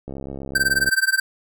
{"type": "click train", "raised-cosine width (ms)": 2, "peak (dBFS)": -19, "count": 56, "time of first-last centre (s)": [0.08, 0.889], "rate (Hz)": 68}
{"type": "tone with tremolo", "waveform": "square", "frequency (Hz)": 1558, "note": "G6", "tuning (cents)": -11, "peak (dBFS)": -14, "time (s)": [0.55, 1.2], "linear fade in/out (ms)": 5, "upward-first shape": "sine", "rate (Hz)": 19, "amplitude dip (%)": 95}
{"effects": []}